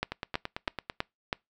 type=two click trains; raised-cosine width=0.3 ms; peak=-17 / -12 dBFS; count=8 / 5; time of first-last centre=0.12-0.899 / 0.03-1.329 s; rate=8.99 / 3.08 Hz; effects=noise-tail reverb RT60 0.2 s tail -25 dB re dry